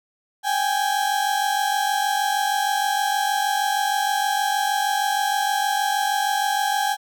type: tone pair together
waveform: 35% pulse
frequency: 784.2 / 830.6 Hz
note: G5 / G#5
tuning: 0 / 0 cents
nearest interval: minor second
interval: 100 cents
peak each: -21 dBFS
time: 0.43-6.97 s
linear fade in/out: 50 ms
effects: none